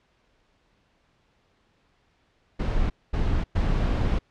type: noise bursts at uneven times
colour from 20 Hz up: brown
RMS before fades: -23 dBFS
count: 3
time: 2.59-2.9 / 3.13-3.44 / 3.55-4.19 s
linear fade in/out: 10 ms
effects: pink hiss -66 dBFS RMS until 4.3 s + low-pass 4000 Hz 12 dB/octave